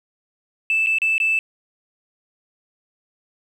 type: tone with dropouts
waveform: sine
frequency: 2637 Hz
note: E7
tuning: in tune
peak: -15 dBFS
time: 0.7-1.39 s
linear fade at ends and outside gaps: 1 ms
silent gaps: 0.862-0.869 / 0.985-1.018 / 1.181-1.201 s
effects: tanh soft clip ceiling -12 dBFS + 8-bit